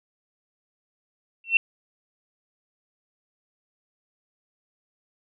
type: tone with exponential growth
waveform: sine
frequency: 2704 Hz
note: E7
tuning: 43 cents sharp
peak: -10 dBFS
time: 1.44-1.57 s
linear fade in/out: 2 ms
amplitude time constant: 27 ms
effects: none